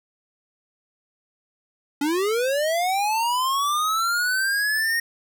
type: linear sweep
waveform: square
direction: up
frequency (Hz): 277.2 to 1864.7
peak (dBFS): -21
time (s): 2.01-5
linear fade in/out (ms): 5
effects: none